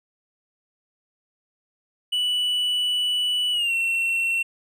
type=tone with pitch glide; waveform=triangle; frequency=2960 to 2714 Hz; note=F#7 to E7; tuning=0 to +50 cents; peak=-19 dBFS; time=2.12-4.43 s; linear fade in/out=10 ms; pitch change=-150 cents; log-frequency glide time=3.52-3.73 s; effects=none

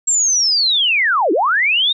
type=linear two-way sweep; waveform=sine; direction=down then up; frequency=7600 to 293.7 to 3769 Hz; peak=-12 dBFS; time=0.07-1.93 s; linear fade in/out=10 ms; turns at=1.32 s; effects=none

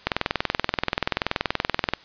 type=click train; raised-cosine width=0.3 ms; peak=-4 dBFS; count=40; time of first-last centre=0.07-1.936 s; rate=20.9 Hz; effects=white hiss -49 dBFS RMS until 2.04 s + resampled to 11025 Hz

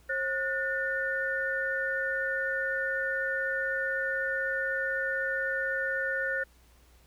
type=tone cluster; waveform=sine; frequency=536 / 1456 / 1796 Hz; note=C5 / F#6 / A6; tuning=+42 / -28 / +35 cents; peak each=-34 / -31 / -32 dBFS; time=0.09-6.44 s; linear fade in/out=10 ms; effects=added 60 Hz sine -58 dBFS peak until 7.06 s + pink hiss -63 dBFS RMS until 7.06 s

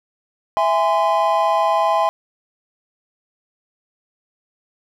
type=chord; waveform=triangle; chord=E augmented; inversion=none; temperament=just; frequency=659.3 / 824.1 / 1030.1 Hz; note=E5 / G#5 / B#5; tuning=0 / -14 / -27 cents; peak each=-17 dBFS; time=0.57-2.09 s; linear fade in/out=0 ms; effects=none

